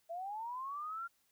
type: linear sweep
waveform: sine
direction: up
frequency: 654 to 1400 Hz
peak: -39 dBFS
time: 0.09-1.08 s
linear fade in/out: 20 ms
effects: white hiss -75 dBFS RMS until 1.31 s